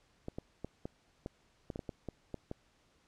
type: clicks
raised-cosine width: 2 ms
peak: -26 dBFS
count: 12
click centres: 0.284 / 0.385 / 0.646 / 0.855 / 1.261 / 1.702 / 1.759 / 1.792 / 1.892 / 2.087 / 2.343 / 2.514 s
effects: pink hiss -70 dBFS RMS until 3.07 s + low-pass 7000 Hz 12 dB/octave